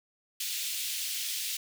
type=high-pass noise; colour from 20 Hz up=pink; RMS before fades=-34 dBFS; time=0.4-1.57 s; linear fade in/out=5 ms; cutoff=2700 Hz; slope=24 dB/octave; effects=none